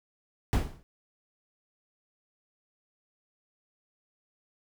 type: noise with exponential decay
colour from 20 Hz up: brown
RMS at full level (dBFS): -20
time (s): 0.53-0.83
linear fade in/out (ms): 0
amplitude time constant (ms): 64
effects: none